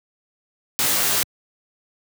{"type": "noise with comb filter", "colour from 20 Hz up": "white", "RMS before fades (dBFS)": -20, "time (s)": [0.79, 1.23], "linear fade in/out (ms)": 0, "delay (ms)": 16, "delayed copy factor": -1, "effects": ["high-pass 100 Hz 12 dB/octave"]}